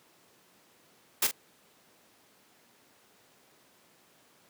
white noise with echo, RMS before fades -25 dBFS, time 1.22-1.27 s, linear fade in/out 5 ms, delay 43 ms, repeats 1, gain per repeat -10 dB, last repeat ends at 1.313 s, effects pink hiss -62 dBFS RMS until 4.49 s + high-pass 200 Hz 12 dB/octave

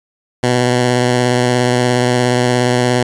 10% pulse tone with vibrato, 123.7 Hz, B2, 3 cents sharp, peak -3 dBFS, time 0.43-3.03 s, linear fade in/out 5 ms, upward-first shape sine, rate 17 Hz, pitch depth 20 cents each way, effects resampled to 22050 Hz

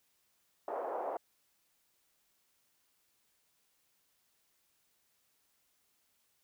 white band-pass noise, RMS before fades -38 dBFS, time 0.68-1.17 s, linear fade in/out 2 ms, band 440 to 830 Hz, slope 24 dB/octave, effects white hiss -75 dBFS RMS until 6.43 s

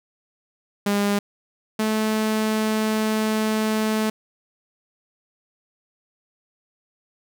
sawtooth tone pair in turn, 203 / 217.2 Hz, G#3 / A3, -39 / -22 cents, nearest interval minor second, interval 117 cents, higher second, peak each -15 / -16 dBFS, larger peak first, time 0.86-1.19 / 1.79-4.1 s, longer second, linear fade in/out 5 ms, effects none

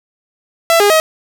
sawtooth tone with pitch steps, 667 / 409 / 634 Hz, E5 / G#4 / D#5, +20 / -26 / +32 cents, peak -4 dBFS, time 0.7-1 s, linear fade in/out 0 ms, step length 100 ms, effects 7-bit

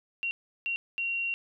sine tone bursts at uneven times, 2750 Hz, F7, 27 cents flat, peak -28 dBFS, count 3, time 0.23-0.31 / 0.66-0.76 / 0.98-1.34 s, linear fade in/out 0 ms, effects none

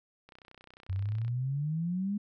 click train, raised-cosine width 0.3 ms, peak -36 dBFS, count 32, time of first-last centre 0.29-1.28 s, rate 31.3 Hz
sine exponential sweep, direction up, 91.9 to 209.7 Hz, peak -29 dBFS, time 0.89-2.18 s, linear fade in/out 10 ms
effects none

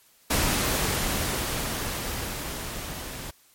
pink noise with level ramp, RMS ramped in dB -23 to -37 dBFS, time 0.3-3.31 s, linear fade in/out 10 ms, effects white hiss -59 dBFS RMS until 3.54 s + MP3 64 kbps

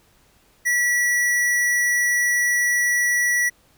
square tone, 1944 Hz, B6, 28 cents flat, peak -18 dBFS, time 0.65-3.5 s, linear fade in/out 20 ms, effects pink hiss -58 dBFS RMS until 3.77 s

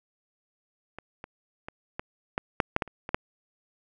clicks, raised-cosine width 0.5 ms, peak -24 / -24 / -22 / -17 / -12 / -6 / -7 / -11 / -29 / -20 / -7 dBFS, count 11, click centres 0.986 / 1.241 / 1.685 / 1.995 / 2.379 / 2.602 / 2.764 / 2.822 / 2.877 / 3.091 / 3.145 s, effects none

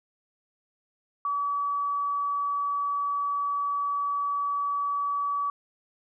sine tone, 1143 Hz, D6, 47 cents flat, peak -25 dBFS, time 1.25-5.5 s, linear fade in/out 2 ms, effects none

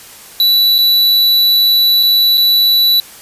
square tone with dropouts, 3951 Hz, B7, in tune, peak -8 dBFS, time 0.4-3 s, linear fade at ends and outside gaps 1 ms, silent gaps 0.782-0.787 / 2.029-2.033 / 2.373-2.378 s, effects white hiss -36 dBFS RMS until 3.21 s + resampled to 32000 Hz

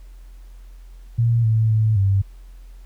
sine tone with pitch steps, 116.5 / 110.9 / 109.3 / 97.8 Hz, A#2 / A2 / A2 / G2, -1 / +14 / -11 / -4 cents, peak -14 dBFS, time 1.18-2.22 s, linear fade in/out 10 ms, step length 260 ms, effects added 43 Hz sine -38 dBFS peak until 2.85 s + pink hiss -59 dBFS RMS until 2.85 s

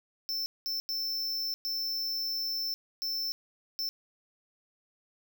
square tone bursts at uneven times, 5330 Hz, E8, 18 cents sharp, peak -31 dBFS, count 6, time 0.29-0.46 / 0.66-0.8 / 0.89-1.54 / 1.65-2.74 / 3.02-3.32 / 3.79-3.89 s, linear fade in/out 0 ms, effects none

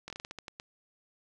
slowing click train, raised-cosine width 0.2 ms, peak -24 dBFS, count 10, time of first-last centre 0.08-0.599 s, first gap 21 ms, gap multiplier 1.24, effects none

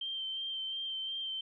sine tone with vibrato, 3136 Hz, G7, in tune, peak -35 dBFS, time 0.01-1.41 s, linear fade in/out 5 ms, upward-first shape sine, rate 2.8 Hz, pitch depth 19 cents each way, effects none

